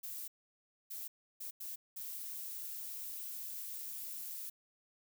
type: noise bursts at uneven times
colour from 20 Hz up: violet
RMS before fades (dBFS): -44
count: 5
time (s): 0.03-0.28 / 0.9-1.08 / 1.4-1.51 / 1.6-1.76 / 1.96-4.5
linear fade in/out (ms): 10
effects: none